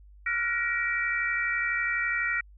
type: tone cluster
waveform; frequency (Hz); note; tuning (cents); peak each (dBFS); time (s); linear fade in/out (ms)
sine; 1388 / 1460 / 1901 / 2323; F6 / F#6 / A#6 / D7; -11 / -24 / +33 / -20; -33 / -34 / -28 / -31; 0.26-2.41; 5
effects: added 50 Hz sine -49 dBFS peak until 2.57 s